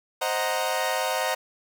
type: chord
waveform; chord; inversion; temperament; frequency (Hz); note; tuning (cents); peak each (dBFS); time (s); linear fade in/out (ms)
sawtooth; C half-diminished seventh; none; equal; 523.3 / 622.3 / 740 / 932.3; C5 / Eb5 / Gb5 / Bb5; 0 / 0 / 0 / 0; -26; 0.21-1.35; 10
effects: 9-bit